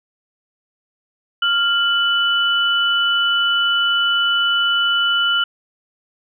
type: tone pair together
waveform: sine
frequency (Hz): 1395.9 / 2980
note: F6 / F#7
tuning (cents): -1 / +12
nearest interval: octave + minor second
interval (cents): 1313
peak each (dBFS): -17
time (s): 1.42-5.44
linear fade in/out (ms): 5
effects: none